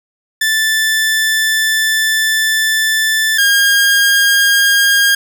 sawtooth tone pair in turn, 1760 / 1619.2 Hz, A6 / G#6, 0 / -44 cents, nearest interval minor second, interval 144 cents, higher first, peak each -8 / -5 dBFS, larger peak second, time 0.41-3.38 / 3.38-5.15 s, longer first, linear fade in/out 5 ms, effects none

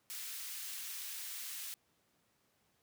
white high-pass noise, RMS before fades -44 dBFS, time 0.1-1.74 s, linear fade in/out 0 ms, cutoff 1800 Hz, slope 12 dB/octave, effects pink hiss -75 dBFS RMS until 2.82 s + high-pass 100 Hz 12 dB/octave

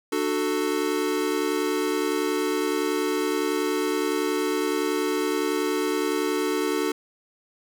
square chord, D major, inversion none, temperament equal with one note detuned, 298.5 / 370 / 440 Hz, D4 / F#4 / A4, +28 / 0 / 0 cents, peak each -28 dBFS, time 0.12-6.92 s, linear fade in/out 5 ms, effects none

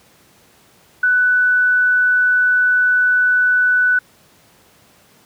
sine tone, 1490 Hz, F#6, 12 cents sharp, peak -11 dBFS, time 1.03-3.99 s, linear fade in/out 5 ms, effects pink hiss -51 dBFS RMS until 5.25 s + high-pass 100 Hz 12 dB/octave

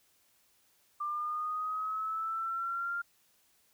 sine linear sweep, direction up, 1185 to 1400 Hz, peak -32 dBFS, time 1-3.02 s, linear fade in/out 10 ms, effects white hiss -69 dBFS RMS until 3.73 s

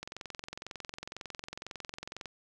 click train, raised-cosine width 0.2 ms, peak -23 dBFS, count 50, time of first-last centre 0.03-2.257 s, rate 22 Hz, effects none

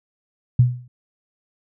sine tone with exponential decay, 123.47 Hz, B2, in tune, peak -7 dBFS, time 0.59-0.88 s, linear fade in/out 5 ms, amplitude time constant 63 ms, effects none

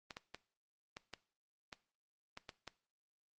clicks, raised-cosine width 0.2 ms, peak -28 dBFS, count 9, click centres 0.108 / 0.169 / 0.346 / 0.969 / 1.137 / 1.728 / 2.374 / 2.492 / 2.677 s, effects noise-tail reverb RT60 0.4 s tail -18 dB re dry + Opus 24 kbps

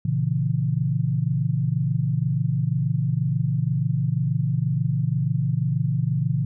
sine chord, A# diminished, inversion none, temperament equal, 116.54 / 138.59 / 164.81 Hz, A#2 / C#3 / E3, 0 / 0 / 0 cents, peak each -25 / -23 / -25 dBFS, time 0.05-6.45 s, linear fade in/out 5 ms, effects none

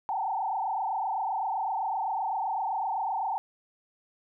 sine tone with frequency modulation, 830.6 Hz, G#5, in tune, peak -27 dBFS, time 0.09-3.38 s, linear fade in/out 0 ms, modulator 27.8 Hz, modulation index 3.1, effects none

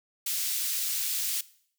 white high-pass noise, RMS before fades -30 dBFS, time 0.26-1.41 s, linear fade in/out 5 ms, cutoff 3000 Hz, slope 12 dB/octave, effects noise-tail reverb RT60 0.6 s tail -19 dB re dry

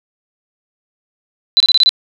sine tone bursts, 4000 Hz, B7, 21 cents sharp, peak -6 dBFS, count 6, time 1.57-1.892 s, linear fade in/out 0 ms, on 32 ms, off 26 ms, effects none

